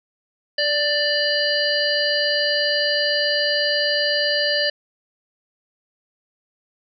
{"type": "harmonic tone with a mistuned harmonic", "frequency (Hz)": 591, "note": "D5", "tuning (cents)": 11, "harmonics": [1, 3, 5, 7, 8], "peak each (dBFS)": [-23, -23, -26, -27, -23], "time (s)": [0.58, 4.7], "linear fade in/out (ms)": 5, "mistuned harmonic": 1, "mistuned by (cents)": -17, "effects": []}